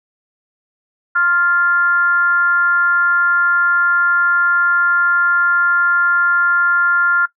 sine tone with frequency modulation, 1396.9 Hz, F6, in tune, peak -11 dBFS, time 1.15-7.26 s, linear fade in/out 10 ms, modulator 335 Hz, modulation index 0.44, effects noise-tail reverb RT60 0.1 s tail -19 dB re dry

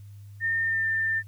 sine tone with pitch glide, 1818 to 1791.9 Hz, A#6 to A6, -44 to +31 cents, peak -23 dBFS, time 0.4-1.23 s, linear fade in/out 50 ms, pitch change -25 cents, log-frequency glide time 0.61-0.86 s, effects added 101 Hz sine -42 dBFS peak until 1.27 s + white hiss -65 dBFS RMS until 1.27 s

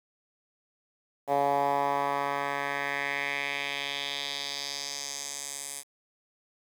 10% pulse tone with band-pass filter sweep, 141.2 Hz, C#3, 32 cents sharp, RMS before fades -31 dBFS, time 1.27-5.84 s, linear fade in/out 50 ms, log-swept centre 690 to 9300 Hz, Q 2.4, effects 8-bit

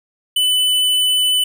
sine tone with hard clipping, 2998 Hz, F#7, 22 cents sharp, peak -14 dBFS, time 0.36-1.44 s, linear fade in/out 5 ms, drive 16 dB, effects none

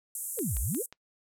white band-pass noise, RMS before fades -37 dBFS, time 0.15-0.86 s, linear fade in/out 2 ms, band 7500 to 13000 Hz, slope 48 dB/octave
sine exponential two-way sweep, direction down then up, 564 to 47.48 to 564 Hz, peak -29 dBFS, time 0.37-0.83 s, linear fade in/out 20 ms, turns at 0.59 s
click train, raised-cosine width 0.2 ms, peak -28 dBFS, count 4, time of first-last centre 0.39-0.926 s, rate 5.6 Hz
effects noise-tail reverb RT60 0.1 s tail -22 dB re dry

